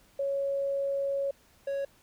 sine / triangle tone pair in turn, 554.4 / 554.4 Hz, C#5 / C#5, 0 / 0 cents, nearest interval unison, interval 0 cents, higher neither, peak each -27 dBFS, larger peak neither, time 0.19-1.31 / 1.67-1.85 s, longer first, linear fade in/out 5 ms, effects pink hiss -62 dBFS RMS until 2.02 s

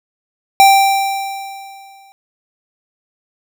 square tone with exponential decay, 784 Hz, G5, in tune, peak -4 dBFS, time 0.6-2.12 s, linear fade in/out 0 ms, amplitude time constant 330 ms, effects none

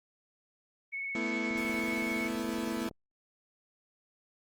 sine tone with vibrato, 2209 Hz, C#7, 7 cents flat, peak -34 dBFS, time 0.92-2.29 s, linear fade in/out 20 ms, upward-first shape triangle, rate 18 Hz, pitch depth 19 cents each way
35% pulse chord, A suspended second, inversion none, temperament equal, 220 / 246.9 / 329.6 Hz, A3 / B3 / E4, 0 / 0 / 0 cents, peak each -35 dBFS, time 1.15-2.89 s, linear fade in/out 2 ms
click train, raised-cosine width 2 ms, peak -34 dBFS, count 31, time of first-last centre 1.51-2.912 s, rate 21.4 Hz
effects Opus 24 kbps

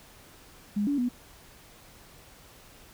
sine tone with pitch steps, 205.8 / 285.4 / 245.4 Hz, G#3 / D4 / B3, -16 / -49 / -11 cents, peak -24 dBFS, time 0.76-1.09 s, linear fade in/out 10 ms, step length 110 ms, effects pink hiss -53 dBFS RMS until 2.93 s

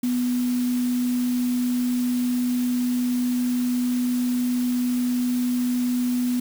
sine tone in noise, 246.9 Hz, B3, in tune, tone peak -20 dBFS, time 0.03-6.4 s, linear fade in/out 5 ms, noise white, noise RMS -38 dBFS, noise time 0.03-6.4 s, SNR +15 dB, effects none

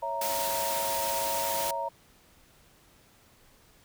sine chord, A# diminished, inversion first, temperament equal, 554.4 / 659.3 / 932.3 Hz, C#5 / E5 / A#5, 0 / 0 / 0 cents, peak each -36 / -36 / -31 dBFS, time 0.02-1.89 s, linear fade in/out 10 ms
white noise, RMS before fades -33 dBFS, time 0.21-1.71 s, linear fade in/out 5 ms
effects pink hiss -60 dBFS RMS until 3.84 s

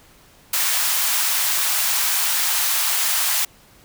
white high-pass noise, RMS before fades -20 dBFS, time 0.53-3.45 s, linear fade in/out 5 ms, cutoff 760 Hz, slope 24 dB/octave, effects pink hiss -51 dBFS RMS until 3.84 s

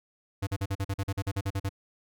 square tone bursts, 98 Hz, G2, in tune, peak -28 dBFS, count 14, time 0.42-1.693 s, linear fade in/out 10 ms, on 51 ms, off 43 ms, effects none

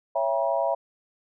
sine chord, C# diminished seventh, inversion none, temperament just, 554.4 / 665.2 / 798.3 / 957.9 Hz, C#5 / E5 / G5 / Bb5, 0 / +16 / +31 / +47 cents, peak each -27 / -25 / -31 / -29 dBFS, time 0.15-0.75 s, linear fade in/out 10 ms, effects none

